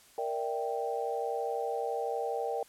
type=chord; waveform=sine; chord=E half-diminished seventh; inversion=second; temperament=equal; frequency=466.2 / 587.3 / 659.3 / 784 Hz; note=Bb4 / D5 / E5 / G5; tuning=0 / 0 / 0 / 0 cents; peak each=-34 / -38 / -40 / -35 dBFS; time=0.18-2.63 s; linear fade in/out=2 ms; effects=white hiss -59 dBFS RMS until 2.68 s + low-pass 12000 Hz 12 dB/octave